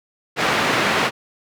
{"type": "band-pass noise", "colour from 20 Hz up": "white", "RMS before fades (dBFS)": -19, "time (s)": [0.36, 1.11], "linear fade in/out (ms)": 50, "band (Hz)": [140, 2100], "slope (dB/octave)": 12, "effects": []}